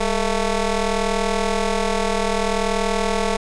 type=ring-modulated tone; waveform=15% pulse; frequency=219.7 Hz; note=A3; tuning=2 cents flat; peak=-9 dBFS; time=0-3.37 s; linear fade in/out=10 ms; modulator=240 Hz; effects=resampled to 22050 Hz